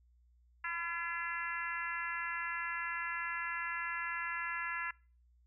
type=harmonic tone with a mistuned harmonic; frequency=340.2 Hz; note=F4; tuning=45 cents flat; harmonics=3 / 4 / 5 / 6 / 7 / 8; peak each=-44 / -42 / -39 / -42 / -49 / -46 dBFS; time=0.64-4.91 s; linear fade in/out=5 ms; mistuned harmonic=3; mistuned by=-20 cents; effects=noise-tail reverb RT60 0.4 s tail -25 dB re dry + added 60 Hz sine -64 dBFS peak until 5.46 s